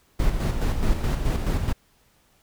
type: noise with tremolo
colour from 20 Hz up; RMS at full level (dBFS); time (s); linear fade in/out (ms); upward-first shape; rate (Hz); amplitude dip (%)
brown; -21; 0.19-1.73; 10; square; 4.7; 45
effects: pink hiss -62 dBFS RMS until 2.42 s